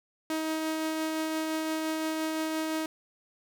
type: tone with tremolo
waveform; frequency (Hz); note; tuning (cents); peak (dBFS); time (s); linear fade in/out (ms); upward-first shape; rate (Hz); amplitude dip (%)
sawtooth; 316.3; D#4; +29; -24; 0.3-2.86; 2; triangle; 5.8; 25
effects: none